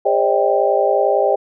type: tone cluster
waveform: sine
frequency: 405.3 / 525 / 583 / 634 / 788 Hz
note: G#4 / C5 / D5 / D#5 / G5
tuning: -42 / +6 / -13 / +32 / +9 cents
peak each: -19 dBFS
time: 0.05-1.36 s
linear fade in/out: 10 ms
effects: none